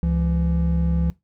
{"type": "tone pair together", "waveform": "triangle", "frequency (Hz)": [69.3, 168.68], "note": ["C#2", "E3"], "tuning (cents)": [0, 40], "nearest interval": "octave + minor third", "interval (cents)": 1540, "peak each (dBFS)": -19, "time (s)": [0.03, 1.1], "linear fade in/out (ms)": 0, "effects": ["noise-tail reverb RT60 0.2 s tail -20 dB re dry"]}